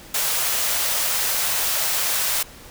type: high-pass noise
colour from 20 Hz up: white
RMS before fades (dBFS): -22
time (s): 0.14-2.43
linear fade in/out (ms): 5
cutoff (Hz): 490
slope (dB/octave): 24
effects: pink hiss -43 dBFS RMS until 2.7 s